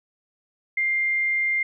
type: tone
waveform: sine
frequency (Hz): 2100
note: C7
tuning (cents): +6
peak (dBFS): -20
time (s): 0.77-1.63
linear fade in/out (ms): 5
effects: none